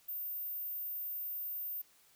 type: tone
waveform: sine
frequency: 14630 Hz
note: A#9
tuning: 34 cents flat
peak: -37 dBFS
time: 0.08-1.82 s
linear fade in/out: 10 ms
effects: white hiss -66 dBFS RMS until 2.15 s